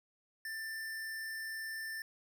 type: tone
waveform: square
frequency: 1779 Hz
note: A6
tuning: 19 cents sharp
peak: -40 dBFS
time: 0.45-2.02 s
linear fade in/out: 2 ms
effects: none